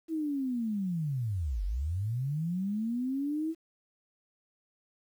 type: linear two-way sweep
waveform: sine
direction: down then up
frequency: 329.6 to 43.6 to 329.6 Hz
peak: -29 dBFS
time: 0.08-3.55 s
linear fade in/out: 50 ms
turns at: 1.64 s
effects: 10-bit